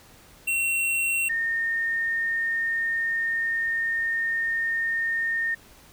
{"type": "tone pair in turn", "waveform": ["square", "sine"], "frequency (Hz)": [2726, 1829.9], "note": ["F7", "A#6"], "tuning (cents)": [-43, -33], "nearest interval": "perfect fifth", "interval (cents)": 690, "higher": "first", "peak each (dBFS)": -23, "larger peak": "neither", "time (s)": [[0.47, 1.29], [1.29, 5.55]], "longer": "second", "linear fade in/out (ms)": 10, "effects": ["pink hiss -52 dBFS RMS until 5.92 s"]}